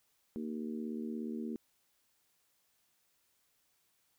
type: harmonic tone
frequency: 76.9 Hz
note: D#2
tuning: 20 cents flat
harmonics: 3 / 4 / 5 / 6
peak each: -38 / -44 / -45 / -53 dBFS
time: 0.36-1.56 s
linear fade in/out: 0 ms
effects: white hiss -75 dBFS RMS until 4.18 s